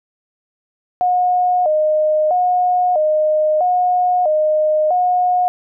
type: tone with vibrato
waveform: sine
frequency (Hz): 667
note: E5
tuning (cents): +20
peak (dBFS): -12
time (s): 1.01-5.48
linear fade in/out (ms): 0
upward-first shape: square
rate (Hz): 0.77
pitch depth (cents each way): 140
effects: none